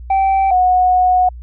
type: tone pair in turn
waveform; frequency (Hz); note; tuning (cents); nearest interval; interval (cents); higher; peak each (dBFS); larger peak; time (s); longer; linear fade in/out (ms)
triangle / sine; 775 / 731.5; G5 / F#5; -20 / -20; minor second; 100; first; -9; neither; 0.1-0.51 / 0.51-1.29; second; 5
effects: added 60 Hz sine -29 dBFS peak until 1.42 s + resampled to 8000 Hz